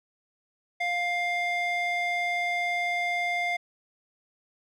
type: tone with band-pass filter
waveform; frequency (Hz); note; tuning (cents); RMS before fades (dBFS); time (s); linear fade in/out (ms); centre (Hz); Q
square; 702; F5; +9; -28; 0.8-3.57; 10; 1700; 2.8
effects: none